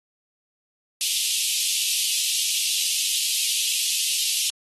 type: high-pass noise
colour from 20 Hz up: pink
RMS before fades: -24 dBFS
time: 1.01-4.5 s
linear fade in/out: 0 ms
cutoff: 2700 Hz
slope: 48 dB/octave
effects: AAC 32 kbps